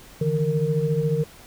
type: tone cluster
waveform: sine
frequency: 147.1 / 161.2 / 461.6 Hz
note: D3 / E3 / A#4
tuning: +3 / -38 / -17 cents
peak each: -24 dBFS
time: 0.21-1.24 s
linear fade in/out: 5 ms
effects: pink hiss -47 dBFS RMS until 1.46 s